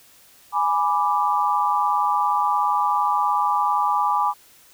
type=chord; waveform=sine; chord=G# diminished; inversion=none; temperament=equal; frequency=830.6 / 987.8 / 1174.7 Hz; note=G#5 / B5 / D6; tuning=0 / 0 / 0 cents; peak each=-22 dBFS; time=0.52-4.34 s; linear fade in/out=50 ms; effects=white hiss -52 dBFS RMS until 4.73 s